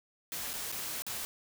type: noise with dropouts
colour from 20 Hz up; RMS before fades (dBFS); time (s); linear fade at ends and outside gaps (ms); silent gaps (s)
white; -38; 0.32-1.25; 0; 0.532-0.537 / 0.717-0.724 / 1.021-1.066
effects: none